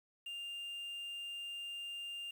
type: tone with quantisation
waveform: triangle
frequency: 2800 Hz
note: F7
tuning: 4 cents sharp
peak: -40 dBFS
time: 0.26-2.31 s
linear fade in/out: 5 ms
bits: 10
effects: none